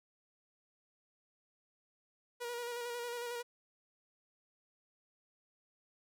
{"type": "tone with vibrato", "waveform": "sawtooth", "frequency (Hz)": 479.1, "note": "A#4", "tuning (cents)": 47, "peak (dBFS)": -35, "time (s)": [2.4, 3.43], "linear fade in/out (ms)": 20, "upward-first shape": "square", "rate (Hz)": 11, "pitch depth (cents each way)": 24, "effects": []}